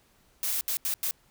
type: noise bursts at uneven times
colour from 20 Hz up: blue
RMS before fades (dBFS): -29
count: 4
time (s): 0.43-0.61 / 0.68-0.77 / 0.85-0.94 / 1.03-1.11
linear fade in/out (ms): 0
effects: pink hiss -64 dBFS RMS until 1.3 s